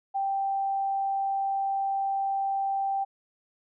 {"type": "tone", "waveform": "sine", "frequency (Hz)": 784, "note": "G5", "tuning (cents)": 0, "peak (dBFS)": -25, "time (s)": [0.14, 3.05], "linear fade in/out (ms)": 20, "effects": []}